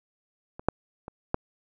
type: clicks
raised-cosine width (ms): 1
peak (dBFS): -25 / -7 / -24 / -10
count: 4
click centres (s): 0.595 / 0.686 / 1.081 / 1.344
effects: none